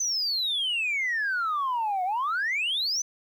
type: exponential two-way sweep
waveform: sine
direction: down then up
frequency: 6200 to 714 to 6200 Hz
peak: -23 dBFS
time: 0-3.02 s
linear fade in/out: 5 ms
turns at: 2.04 s
effects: tanh soft clip ceiling -22 dBFS + 10-bit